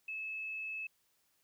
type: tone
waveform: sine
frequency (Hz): 2600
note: E7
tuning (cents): -24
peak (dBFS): -38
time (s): 0.08-0.87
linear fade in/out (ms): 5
effects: white hiss -75 dBFS RMS until 1.43 s